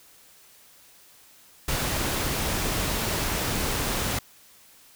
pink noise, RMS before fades -27 dBFS, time 1.68-4.19 s, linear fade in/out 5 ms, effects white hiss -54 dBFS RMS until 4.95 s

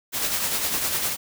white noise with tremolo, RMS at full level -23 dBFS, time 0.12-1.17 s, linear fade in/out 50 ms, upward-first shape triangle, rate 9.9 Hz, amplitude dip 50%, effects none

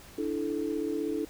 sine chord, D suspended second, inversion none, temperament equal with one note detuned, 293.7 / 329.6 / 435.4 Hz, D4 / E4 / A4, 0 / 0 / -18 cents, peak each -33 dBFS, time 0.18-1.25 s, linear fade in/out 5 ms, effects pink hiss -51 dBFS RMS until 1.29 s

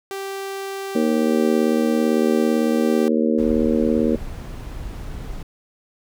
sawtooth tone, 390.8 Hz, G4, 5 cents flat, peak -23 dBFS, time 0.11-3.08 s, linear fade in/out 0 ms
harmonic tone, 77.9 Hz, D#2, 3 cents sharp, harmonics 3 / 4 / 5 / 6 / 7, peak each -19 / -22 / -25 / -23 / -26 dBFS, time 0.95-4.16 s, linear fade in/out 5 ms
brown noise, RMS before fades -31 dBFS, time 3.38-5.43 s, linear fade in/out 5 ms
effects none

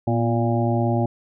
harmonic tone with a mistuned harmonic, 116.4 Hz, A#2, 2 cents flat, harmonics 1 / 2 / 3 / 5 / 6 / 7, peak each -21 / -24 / -26 / -28 / -29 / -29 dBFS, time 0.07-1.06 s, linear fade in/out 5 ms, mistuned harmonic 2, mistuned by +49 cents, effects none

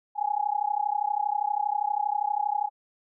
sine tone with amplitude modulation, 829 Hz, G#5, 3 cents flat, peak -20 dBFS, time 0.15-2.7 s, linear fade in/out 50 ms, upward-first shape sine, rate 32.5 Hz, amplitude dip 95%, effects none

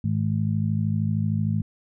harmonic tone, 53.1 Hz, G#1, 39 cents sharp, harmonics 2 / 3 / 4, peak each -24 / -26 / -27 dBFS, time 0.04-1.62 s, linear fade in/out 5 ms, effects none

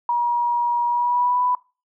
sine tone with pitch glide, 956 to 992 Hz, A#5 to B5, +43 to +7 cents, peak -17 dBFS, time 0.09-1.55 s, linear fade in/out 2 ms, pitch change +64 cents, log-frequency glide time 0.87-1.43 s, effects noise-tail reverb RT60 0.3 s tail -21 dB re dry

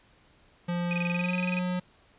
square tone with pitch glide, 174.61 to 180.66 Hz, F3 to F#3, 0 to -41 cents, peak -28 dBFS, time 0.68-1.8 s, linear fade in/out 10 ms, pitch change +59 cents, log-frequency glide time 1.12-1.34 s
sine tone bursts, 2489 Hz, D#7, in tune, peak -29 dBFS, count 15, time 0.91-1.589 s, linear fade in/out 0 ms, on 21 ms, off 26 ms
effects pink hiss -61 dBFS RMS until 2.18 s + resampled to 8000 Hz

